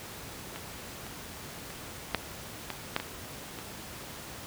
clicks, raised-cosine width 0.3 ms, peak -22 / -28 / -28 / -9 / -17 / -10 / -18 / -25 dBFS, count 8, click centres 0.56 / 1.066 / 1.704 / 2.147 / 2.703 / 2.964 / 3 / 3.588 s, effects pink hiss -43 dBFS RMS until 4.46 s + high-pass 60 Hz 12 dB/octave

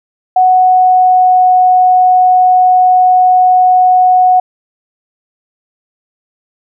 sine tone with pitch glide, 740 to 735.3 Hz, F#5 to F#5, 0 to -11 cents, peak -4 dBFS, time 0.36-4.4 s, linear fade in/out 5 ms, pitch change -11 cents, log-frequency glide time 0.47-1.52 s, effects none

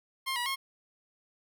15% pulse tone with pitch steps, 1062 / 968 / 1079 Hz, C6 / B5 / C#6, +25 / -35 / -47 cents, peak -24 dBFS, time 0.26-0.56 s, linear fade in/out 20 ms, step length 100 ms, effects none

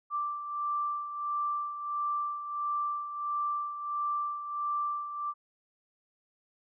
sine beating tone pair, 1174.7 / 1176.2 Hz, D6 / D6, 0 / +2 cents, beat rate 1.5 Hz, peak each -31 / -38 dBFS, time 0.1-5.34 s, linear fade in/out 50 ms, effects none

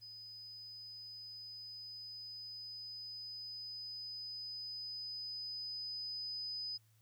sine tone with level ramp, 5000 Hz, D#8, 8 cents sharp, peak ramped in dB -49 to -39 dBFS, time 0.01-6.78 s, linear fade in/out 20 ms, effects added 110 Hz sine -67 dBFS peak until 7.01 s + white hiss -75 dBFS RMS until 7.01 s

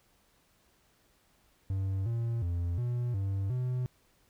triangle tone with pitch steps, 96.3 / 116.4 / 86.5 / 121.5 / 97.6 / 125.9 Hz, G2 / A#2 / F2 / B2 / G2 / B2, -30 / -2 / -16 / -28 / -7 / +34 cents, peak -27 dBFS, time 1.7-3.86 s, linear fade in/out 0 ms, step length 360 ms, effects pink hiss -68 dBFS RMS until 4.29 s

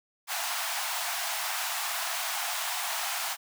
pink high-pass noise, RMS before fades -32 dBFS, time 0.27-3.37 s, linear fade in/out 50 ms, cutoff 660 Hz, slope 96 dB/octave, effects none

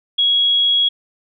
sine tone, 3322 Hz, G#7, in tune, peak -12 dBFS, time 0.18-0.89 s, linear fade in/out 10 ms, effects none

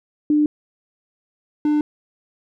sine / triangle tone pair in turn, 298.9 / 298.9 Hz, D4 / D4, +31 / +31 cents, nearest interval unison, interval 0 cents, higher neither, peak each -13 dBFS, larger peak neither, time 0.3-0.46 / 1.65-1.81 s, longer neither, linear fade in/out 2 ms, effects none

